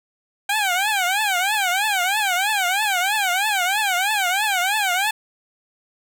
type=tone with vibrato; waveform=15% pulse; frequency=784 Hz; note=G5; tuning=in tune; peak=-12 dBFS; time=0.49-5.11 s; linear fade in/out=5 ms; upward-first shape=triangle; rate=3.1 Hz; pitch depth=210 cents each way; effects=none